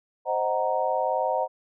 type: chord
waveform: sine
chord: C half-diminished seventh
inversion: none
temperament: equal with one note detuned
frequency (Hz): 523.3 / 622.3 / 745.1 / 932.3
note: C5 / Eb5 / Gb5 / Bb5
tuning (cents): 0 / 0 / +12 / 0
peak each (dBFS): -28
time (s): 0.25-1.48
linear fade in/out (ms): 50
effects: none